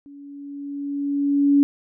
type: tone with level ramp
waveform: sine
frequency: 283.3 Hz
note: C#4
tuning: 38 cents sharp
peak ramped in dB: -40 to -11 dBFS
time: 0.06-1.63 s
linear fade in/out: 0 ms
effects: none